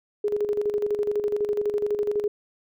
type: tone with tremolo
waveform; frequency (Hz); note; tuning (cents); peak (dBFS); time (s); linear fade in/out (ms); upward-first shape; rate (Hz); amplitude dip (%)
sine; 415.3; G#4; 0; -20; 0.24-2.28; 5; square; 12; 60
effects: none